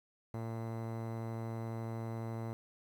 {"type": "tone with low-pass filter", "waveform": "sawtooth", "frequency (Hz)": 114, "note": "A#2", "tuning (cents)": -38, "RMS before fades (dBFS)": -40, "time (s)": [0.34, 2.53], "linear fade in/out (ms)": 0, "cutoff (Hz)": 980, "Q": 1.1, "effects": ["10-bit"]}